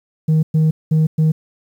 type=tone bursts at uneven times; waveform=sine; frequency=157.2 Hz; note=D#3; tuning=18 cents sharp; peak=-8 dBFS; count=4; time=0.28-0.43 / 0.54-0.71 / 0.91-1.07 / 1.18-1.32 s; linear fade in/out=10 ms; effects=tanh soft clip ceiling -10 dBFS + 8-bit